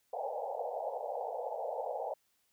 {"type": "band-pass noise", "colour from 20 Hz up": "pink", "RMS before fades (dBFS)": -38, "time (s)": [0.13, 2.14], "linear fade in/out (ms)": 5, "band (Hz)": [470, 880], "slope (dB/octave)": 96, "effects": ["white hiss -75 dBFS RMS until 2.52 s"]}